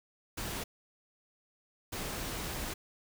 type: noise bursts at uneven times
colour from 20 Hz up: pink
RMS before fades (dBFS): -38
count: 2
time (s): 0.37-0.64 / 1.92-2.74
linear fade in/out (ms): 10
effects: none